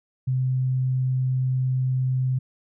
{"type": "tone", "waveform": "sine", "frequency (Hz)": 129.2, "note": "C3", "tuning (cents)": -21, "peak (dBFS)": -20, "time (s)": [0.27, 2.39], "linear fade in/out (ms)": 10, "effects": []}